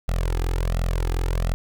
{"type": "tone with flanger", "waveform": "sawtooth", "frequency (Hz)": 42.79, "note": "F1", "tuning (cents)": -35, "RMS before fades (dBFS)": -23, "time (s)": [0.08, 1.54], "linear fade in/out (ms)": 0, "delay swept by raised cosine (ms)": [1.5, 2.46], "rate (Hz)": 1.4, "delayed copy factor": 0.9, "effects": []}